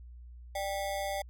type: ring-modulated tone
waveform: square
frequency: 690 Hz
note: F5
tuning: 21 cents flat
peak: -30 dBFS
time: 0.55-1.22 s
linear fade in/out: 5 ms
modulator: 97.7 Hz
effects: added 60 Hz sine -46 dBFS peak until 1.29 s